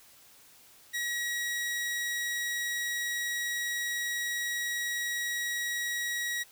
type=tone; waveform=sawtooth; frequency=1910 Hz; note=A#6; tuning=42 cents sharp; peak=-27 dBFS; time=0.93-6.44 s; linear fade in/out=20 ms; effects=white hiss -57 dBFS RMS until 6.51 s